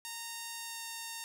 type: tone with pitch glide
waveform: 5% pulse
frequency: 924 to 918.1 Hz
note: A#5 to A#5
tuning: -16 to -27 cents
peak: -28 dBFS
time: 0.05-1.24 s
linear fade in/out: 0 ms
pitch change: -11 cents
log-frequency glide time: 0.58-0.82 s
effects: none